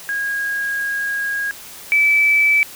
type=tone pair in turn; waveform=sine; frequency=1638 / 2309 Hz; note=G#6 / D7; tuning=-24 / -30 cents; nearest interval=tritone; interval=594 cents; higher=second; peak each=-19 / -11 dBFS; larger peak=second; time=0.09-1.51 / 1.92-2.63 s; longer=first; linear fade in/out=0 ms; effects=white hiss -37 dBFS RMS until 2.75 s